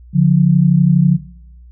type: tone pair together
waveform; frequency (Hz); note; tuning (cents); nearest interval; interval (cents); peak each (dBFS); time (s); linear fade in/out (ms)
sine; 144.8 / 177.07; D3 / F3; -24 / +24; minor third; 348; -10; 0.13-1.19; 50
effects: noise-tail reverb RT60 0.8 s tail -20 dB re dry + added 60 Hz sine -37 dBFS peak until 1.71 s